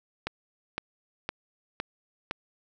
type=click train; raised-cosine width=0.3 ms; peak=-14 dBFS; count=5; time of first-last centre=0.27-2.311 s; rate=1.96 Hz; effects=none